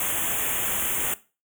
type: band-stop noise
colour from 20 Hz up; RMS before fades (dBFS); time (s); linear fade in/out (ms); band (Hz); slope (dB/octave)
white; -26; 0-1.14; 2; 3400 to 6500; 96
effects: noise-tail reverb RT60 0.3 s tail -17 dB re dry